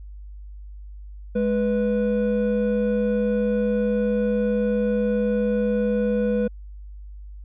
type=tone pair together; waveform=triangle; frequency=210 / 491.5 Hz; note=G#3 / B4; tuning=+19 / -8 cents; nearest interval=octave + minor third; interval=1473 cents; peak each=-20 dBFS; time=1.35-6.48 s; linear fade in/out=10 ms; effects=added 50 Hz sine -36 dBFS peak until 7.44 s + resampled to 8000 Hz